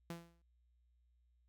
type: tone with exponential decay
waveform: sawtooth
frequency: 169.3 Hz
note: E3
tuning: 46 cents sharp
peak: -37 dBFS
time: 0.1-0.42 s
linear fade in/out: 2 ms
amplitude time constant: 68 ms
effects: added 60 Hz sine -70 dBFS peak until 1.48 s